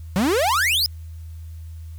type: exponential sweep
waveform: 45% pulse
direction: up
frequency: 174.61 to 5274 Hz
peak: -17 dBFS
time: 0.16-0.86 s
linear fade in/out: 0 ms
effects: added 81 Hz sine -33 dBFS peak until 1.98 s + white hiss -58 dBFS RMS until 1.98 s